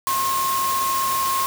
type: tone in noise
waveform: sine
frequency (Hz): 1072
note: C6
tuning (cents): +42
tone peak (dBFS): -20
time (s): 0.07-1.46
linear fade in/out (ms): 0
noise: white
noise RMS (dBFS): -27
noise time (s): 0.07-1.46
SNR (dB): +4
effects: none